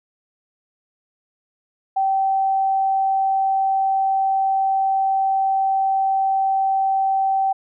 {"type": "tone", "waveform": "sine", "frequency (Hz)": 774, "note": "G5", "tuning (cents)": -22, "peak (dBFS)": -16, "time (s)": [1.96, 7.53], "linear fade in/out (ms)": 10, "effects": []}